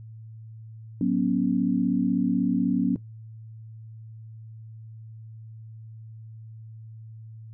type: chord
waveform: sine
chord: F# suspended fourth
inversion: none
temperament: equal with one note detuned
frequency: 185 / 240.9 / 277.2 Hz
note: F#3 / B3 / C#4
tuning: 0 / -43 / 0 cents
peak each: -25 dBFS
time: 1.01-2.96 s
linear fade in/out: 2 ms
effects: noise-tail reverb RT60 0.2 s tail -23 dB re dry + added 111 Hz sine -40 dBFS peak until 7.53 s